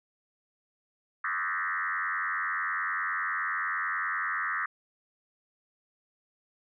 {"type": "tone with frequency modulation", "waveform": "sine", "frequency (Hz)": 1547, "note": "G6", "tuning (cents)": -23, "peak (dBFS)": -28, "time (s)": [1.24, 4.66], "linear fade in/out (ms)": 5, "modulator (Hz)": 89.5, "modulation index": 4.4, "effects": []}